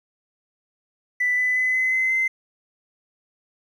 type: tone with pitch steps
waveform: triangle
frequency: 1985 / 2001 / 2017 / 2034 / 2050 / 2067 Hz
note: B6 / B6 / B6 / C7 / C7 / C7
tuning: +8 / +22 / +36 / -50 / -36 / -22 cents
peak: -15 dBFS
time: 1.2-2.28 s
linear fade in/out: 10 ms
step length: 180 ms
effects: tanh soft clip ceiling -16 dBFS